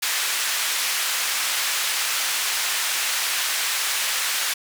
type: band-pass noise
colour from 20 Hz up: pink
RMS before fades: -24 dBFS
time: 0.02-4.54 s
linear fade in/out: 10 ms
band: 1600 to 14000 Hz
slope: 12 dB/octave
effects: none